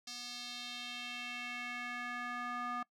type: tone with band-pass filter sweep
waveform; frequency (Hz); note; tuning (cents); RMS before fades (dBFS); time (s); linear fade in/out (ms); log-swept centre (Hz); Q
square; 243.7; B3; -23; -42; 0.07-2.83; 5; 5000 to 1200; 2.5
effects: noise-tail reverb RT60 0.1 s tail -22 dB re dry